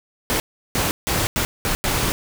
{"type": "noise bursts at uneven times", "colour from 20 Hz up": "pink", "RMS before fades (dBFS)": -21, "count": 6, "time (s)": [[0.3, 0.4], [0.75, 0.91], [1.07, 1.27], [1.36, 1.45], [1.65, 1.75], [1.84, 2.12]], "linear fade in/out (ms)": 0, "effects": []}